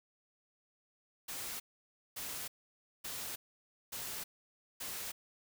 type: noise bursts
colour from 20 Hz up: white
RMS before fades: -42 dBFS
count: 5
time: 1.28-5.12 s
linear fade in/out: 10 ms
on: 320 ms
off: 560 ms
effects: none